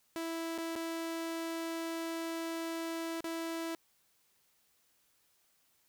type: tone with dropouts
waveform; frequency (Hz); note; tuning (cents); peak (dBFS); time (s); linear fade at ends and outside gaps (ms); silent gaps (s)
sawtooth; 329.6; E4; 0; -32; 0.16-3.75; 0; 0.578-0.584 / 0.754-0.761 / 3.206-3.242
effects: white hiss -72 dBFS RMS until 5.88 s